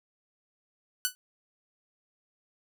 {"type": "tone with exponential decay", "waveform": "5% pulse", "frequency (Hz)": 1491, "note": "F#6", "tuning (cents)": 13, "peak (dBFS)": -11, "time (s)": [1.05, 1.15], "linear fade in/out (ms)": 0, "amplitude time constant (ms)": 21, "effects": []}